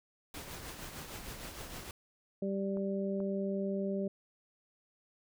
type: noise with tremolo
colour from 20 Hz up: pink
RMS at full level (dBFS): -43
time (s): 0.34-1.91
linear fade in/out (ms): 2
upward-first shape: triangle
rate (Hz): 6.5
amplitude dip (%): 50
type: harmonic tone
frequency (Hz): 196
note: G3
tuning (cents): 0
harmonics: 1 / 2 / 3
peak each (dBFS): -34 / -37 / -39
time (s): 2.42-4.08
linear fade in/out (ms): 5
type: clicks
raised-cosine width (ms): 1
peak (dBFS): -35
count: 2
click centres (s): 2.771 / 3.203
effects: none